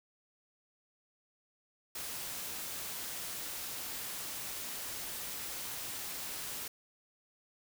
white noise, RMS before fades -41 dBFS, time 1.95-6.68 s, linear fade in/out 5 ms, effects none

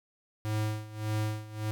square tone with tremolo, 107.5 Hz, A2, 40 cents flat, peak -28 dBFS, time 0.45-1.71 s, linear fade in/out 0 ms, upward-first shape sine, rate 1.7 Hz, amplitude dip 85%, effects none

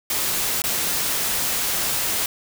white noise with dropouts, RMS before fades -23 dBFS, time 0.1-2.26 s, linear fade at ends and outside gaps 2 ms, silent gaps 0.62-0.639 s, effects none

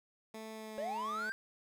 15% pulse tone with pitch glide, 220 to 215.8 Hz, A3 to A3, 0 to -33 cents, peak -38 dBFS, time 0.34-1.3 s, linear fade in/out 5 ms, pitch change -33 cents, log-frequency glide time 0.52-0.84 s
triangle linear sweep, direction up, 544 to 1600 Hz, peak -34 dBFS, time 0.78-1.32 s, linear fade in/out 0 ms
effects none

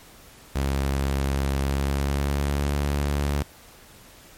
sawtooth tone with pitch glide, 68.5 to 71.66 Hz, C#2 to D2, -20 to -42 cents, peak -18 dBFS, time 0.55-3.43 s, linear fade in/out 10 ms, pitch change +78 cents, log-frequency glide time 1.59-2.74 s, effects pink hiss -49 dBFS RMS until 4.37 s + MP3 64 kbps

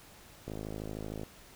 click train, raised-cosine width 2 ms, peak -26 dBFS, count 41, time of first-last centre 0.48-1.233 s, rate 53.1 Hz, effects pink hiss -55 dBFS RMS until 1.55 s

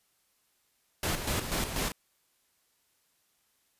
pink noise with tremolo, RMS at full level -30 dBFS, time 1.03-1.92 s, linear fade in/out 2 ms, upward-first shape square, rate 4.1 Hz, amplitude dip 55%, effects white hiss -72 dBFS RMS until 3.79 s + resampled to 32000 Hz

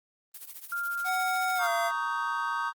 blue noise with tremolo, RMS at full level -40 dBFS, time 0.34-1.68 s, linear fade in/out 5 ms, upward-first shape triangle, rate 14 Hz, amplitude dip 90%
sine tone, 1396.9 Hz, F6, in tune, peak -29 dBFS, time 0.72-1.67 s, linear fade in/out 2 ms
square tone with pitch glide, 745 to 683.2 Hz, F#5 to F5, +12 to -38 cents, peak -29 dBFS, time 1.04-1.92 s, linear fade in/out 50 ms, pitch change -150 cents, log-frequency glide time 1.55-1.69 s
triangle chord, Eb dominant seventh, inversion second, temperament just, 933.4 / 1120.1 / 1244.5 / 1555.6 Hz, Bb5 / Db6 / Eb6 / G6, +2 / +18 / 0 / -14 cents, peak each -32 dBFS, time 1.58-2.73 s, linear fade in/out 50 ms
effects Opus 32 kbps

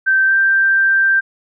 sine tone with pitch glide, 1555 to 1573.1 Hz, G6 to G6, -14 to +6 cents, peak -10 dBFS, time 0.06-1.21 s, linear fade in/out 20 ms, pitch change +20 cents, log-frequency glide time 0.26-0.34 s, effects none

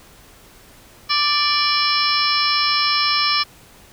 harmonic tone with a mistuned harmonic, 587.3 Hz, D5, in tune, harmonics 2 / 3 / 4 / 5 / 6 / 7 / 8 / 9, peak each -21 / -28 / -24 / -27 / -29 / -24 / -29 / -20 dBFS, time 1.09-3.44 s, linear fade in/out 20 ms, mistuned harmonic 6, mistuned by -81 cents, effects pink hiss -47 dBFS RMS until 3.92 s

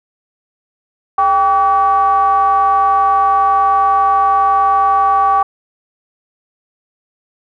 triangle ring-modulated tone, 179.5 Hz, F3, 48 cents sharp, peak -4 dBFS, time 1.18-5.43 s, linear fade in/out 5 ms, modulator 966 Hz, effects none

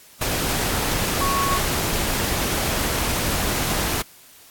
sine tone in noise, 1106 Hz, C#6, 4 cents flat, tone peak -21 dBFS, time 1.21-1.58 s, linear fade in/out 5 ms, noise pink, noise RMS -23 dBFS, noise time 0.21-4.02 s, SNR -1 dB, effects white hiss -48 dBFS RMS until 4.5 s + AAC 64 kbps

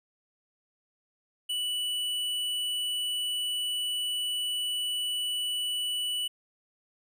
sine tone with hard clipping, 2960 Hz, F#7, in tune, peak -30 dBFS, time 1.49-6.28 s, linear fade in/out 10 ms, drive 10 dB, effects none

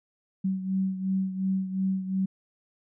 sine beating tone pair, 189.7 / 192.5 Hz, F#3 / G3, +43 / -31 cents, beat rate 2.8 Hz, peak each -26 / -32 dBFS, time 0.44-2.26 s, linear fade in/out 10 ms, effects none

